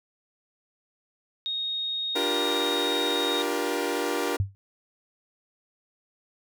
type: tone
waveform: sine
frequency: 3729 Hz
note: A#7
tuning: in tune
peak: -27 dBFS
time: 1.46-3.42 s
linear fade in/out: 0 ms
type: chord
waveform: sawtooth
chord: G minor seventh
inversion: second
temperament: equal with one note detuned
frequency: 293.7 / 349.2 / 392 / 474 Hz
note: D4 / F4 / G4 / Bb4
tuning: 0 / 0 / 0 / +29 cents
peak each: -28 / -28 / -28 / -26 dBFS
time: 2.15-4.37 s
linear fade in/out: 10 ms
type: tone with exponential decay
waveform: sine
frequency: 98 Hz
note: G2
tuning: in tune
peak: -18 dBFS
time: 4.4-4.55 s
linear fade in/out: 0 ms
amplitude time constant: 32 ms
effects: none